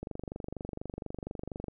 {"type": "click train", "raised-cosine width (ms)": 2, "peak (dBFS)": -24, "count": 41, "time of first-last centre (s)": [0.03, 1.683], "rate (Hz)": 24.2, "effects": []}